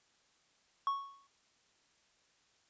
triangle tone with exponential decay, 1107 Hz, C#6, 3 cents flat, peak -26 dBFS, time 0.87-1.27 s, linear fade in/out 1 ms, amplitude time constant 86 ms, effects white hiss -71 dBFS RMS until 2.69 s + resampled to 16000 Hz

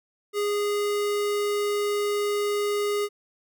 square tone, 411.8 Hz, G#4, 15 cents flat, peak -24 dBFS, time 0.33-3.09 s, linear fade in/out 50 ms, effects none

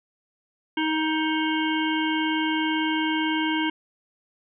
harmonic tone, 314.1 Hz, D#4, 16 cents sharp, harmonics 1 / 3 / 5 / 7 / 9 / 10, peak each -24 / -29 / -31 / -32 / -34 / -34 dBFS, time 0.77-3.7 s, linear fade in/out 5 ms, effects none

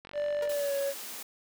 click train, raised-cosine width 0.3 ms, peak -29 dBFS, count 23, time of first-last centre 0.05-0.518 s, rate 47 Hz
triangle tone with pitch glide, 587.3 to 556.9 Hz, D5 to C#5, 0 to +8 cents, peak -26 dBFS, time 0.13-0.94 s, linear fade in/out 50 ms, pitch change -92 cents, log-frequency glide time 0.48-0.75 s
sawtooth tone with exponential decay, 473.2 Hz, A#4, 26 cents sharp, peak -30 dBFS, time 0.42-0.55 s, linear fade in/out 5 ms, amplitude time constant 27 ms
white high-pass noise, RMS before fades -41 dBFS, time 0.49-1.23 s, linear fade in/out 5 ms, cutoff 190 Hz, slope 96 dB/octave
effects none

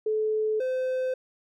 sine / triangle tone pair in turn, 432.5 / 514.6 Hz, A4 / C5, -30 / -29 cents, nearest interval minor third, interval 301 cents, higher second, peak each -23 dBFS, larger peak neither, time 0.06-0.6 / 0.6-1.14 s, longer neither, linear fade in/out 5 ms, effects none

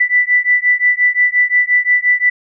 sine beating tone pair, 1975.5 / 1981.2 Hz, B6 / B6, 0 / +5 cents, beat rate 5.7 Hz, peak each -13 dBFS, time 0-2.3 s, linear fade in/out 10 ms, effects none

